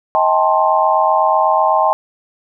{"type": "chord", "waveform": "sine", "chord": "A half-diminished seventh", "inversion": "second", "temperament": "just", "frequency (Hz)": [633.6, 792, 880, 1056], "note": ["Eb5", "G5", "A5", "C6"], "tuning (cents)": [31, 18, 0, 16], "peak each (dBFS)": -16, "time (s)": [0.15, 1.93], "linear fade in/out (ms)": 0, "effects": []}